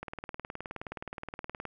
click train, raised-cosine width 0.5 ms, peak -23 dBFS, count 32, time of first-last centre 0.03-1.653 s, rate 19.1 Hz, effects none

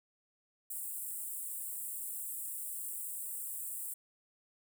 pink high-pass noise, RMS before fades -41 dBFS, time 0.7-3.94 s, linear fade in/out 5 ms, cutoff 7800 Hz, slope 96 dB/octave, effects none

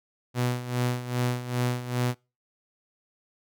sawtooth tone with tremolo, 123.47 Hz, B2, in tune, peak -19 dBFS, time 0.34-2.15 s, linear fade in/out 50 ms, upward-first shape sine, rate 2.5 Hz, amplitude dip 75%, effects noise-tail reverb RT60 0.3 s tail -26 dB re dry

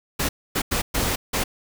pink noise bursts at uneven times, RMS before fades -23 dBFS, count 5, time 0.19-0.29 / 0.55-0.62 / 0.71-0.82 / 0.94-1.16 / 1.33-1.44 s, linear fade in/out 10 ms, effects none

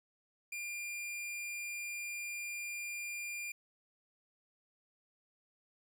45% pulse tone, 2400 Hz, D7, 37 cents sharp, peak -39 dBFS, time 0.52-3.52 s, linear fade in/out 5 ms, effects none

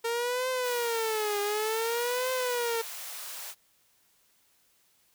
sawtooth tone with vibrato, 458.6 Hz, A#4, 28 cents flat, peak -24 dBFS, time 0.04-2.82 s, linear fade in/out 10 ms, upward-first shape triangle, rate 0.55 Hz, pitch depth 210 cents each way
white high-pass noise, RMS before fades -40 dBFS, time 0.62-3.55 s, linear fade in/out 50 ms, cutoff 540 Hz, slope 24 dB/octave
effects white hiss -67 dBFS RMS until 5.14 s

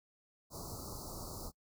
pink band-stop noise, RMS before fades -45 dBFS, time 0.5-1.52 s, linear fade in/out 50 ms, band 1300 to 4200 Hz, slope 96 dB/octave, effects noise-tail reverb RT60 0.1 s tail -23 dB re dry

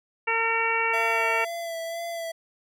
harmonic tone, 455 Hz, A#4, 42 cents flat, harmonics 1 / 2 / 3 / 4 / 5 / 6, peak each -31 / -28 / -30 / -30 / -27 / -30 dBFS, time 0.27-1.45 s, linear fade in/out 10 ms
square tone with vibrato, 670 Hz, E5, 28 cents sharp, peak -31 dBFS, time 0.93-2.32 s, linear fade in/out 10 ms, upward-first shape sine, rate 2 Hz, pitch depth 27 cents each way
effects none

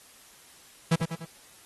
45% pulse tone with echo, 164.4 Hz, E3, 4 cents flat, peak -19 dBFS, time 0.91-0.96 s, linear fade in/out 10 ms, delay 98 ms, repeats 3, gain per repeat -6 dB, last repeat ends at 1.254 s, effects white hiss -54 dBFS RMS until 1.65 s + AAC 32 kbps

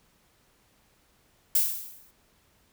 violet noise with exponential decay, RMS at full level -20 dBFS, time 1.55-2.11 s, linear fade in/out 5 ms, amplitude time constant 120 ms, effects pink hiss -65 dBFS RMS until 2.72 s

